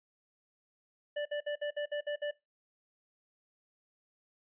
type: tone bursts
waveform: square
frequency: 587.3 Hz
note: D5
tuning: in tune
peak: -33 dBFS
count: 8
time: 1.16-2.312 s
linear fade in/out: 10 ms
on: 95 ms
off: 56 ms
effects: noise-tail reverb RT60 0.2 s tail -19 dB re dry + resampled to 8000 Hz